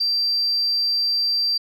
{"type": "tone", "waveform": "sine", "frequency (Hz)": 4700, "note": "D8", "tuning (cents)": 1, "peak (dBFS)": -17, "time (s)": [0, 1.58], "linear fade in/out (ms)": 10, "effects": ["tanh soft clip ceiling -14 dBFS"]}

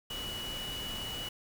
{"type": "tone in noise", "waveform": "sine", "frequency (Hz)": 2938, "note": "F#7", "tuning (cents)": -13, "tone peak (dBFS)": -38, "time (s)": [0.1, 1.29], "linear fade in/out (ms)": 5, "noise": "pink", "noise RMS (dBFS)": -42, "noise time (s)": [0.1, 1.29], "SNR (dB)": 1, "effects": []}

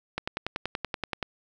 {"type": "click train", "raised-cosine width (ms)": 0.3, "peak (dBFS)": -13, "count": 12, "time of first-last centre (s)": [0.18, 1.228], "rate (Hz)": 10.5, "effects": []}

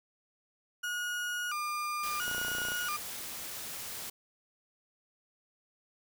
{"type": "tone with vibrato", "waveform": "35% pulse", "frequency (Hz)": 1318.5, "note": "E6", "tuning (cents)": 0, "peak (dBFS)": -31, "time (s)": [0.83, 2.97], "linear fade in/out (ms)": 10, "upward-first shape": "square", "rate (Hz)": 0.73, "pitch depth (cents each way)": 160}
{"type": "noise", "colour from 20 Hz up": "white", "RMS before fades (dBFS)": -41, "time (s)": [2.03, 4.1], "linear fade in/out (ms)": 5}
{"type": "click train", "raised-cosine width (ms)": 1, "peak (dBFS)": -28, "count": 14, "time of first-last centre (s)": [2.28, 2.719], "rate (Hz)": 29.6}
{"effects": []}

